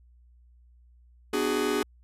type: chord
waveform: 45% pulse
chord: G# half-diminished seventh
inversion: first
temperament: just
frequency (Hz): 249.2 / 299 / 373.8 / 415.3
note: B3 / D4 / F#4 / G#4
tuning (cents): +16 / +31 / +18 / 0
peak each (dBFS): -33 / -31 / -31 / -28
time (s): 1.33-1.83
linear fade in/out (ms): 5
effects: added 60 Hz sine -54 dBFS peak until 2.03 s + resampled to 32000 Hz